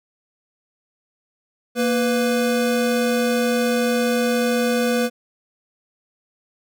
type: tone pair together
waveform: square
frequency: 233.9 / 495.7 Hz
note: A#3 / B4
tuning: +6 / +6 cents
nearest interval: octave + minor second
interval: 1300 cents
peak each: -21 dBFS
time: 1.75-5.1 s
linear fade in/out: 50 ms
effects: none